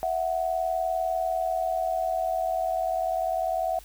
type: tone pair together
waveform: sine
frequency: 659.8 / 740 Hz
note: E5 / F#5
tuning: +1 / 0 cents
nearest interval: major second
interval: 199 cents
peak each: -27 dBFS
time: 0.03-3.79 s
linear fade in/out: 0 ms
effects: added 50 Hz sine -48 dBFS peak until 3.84 s + white hiss -52 dBFS RMS until 3.84 s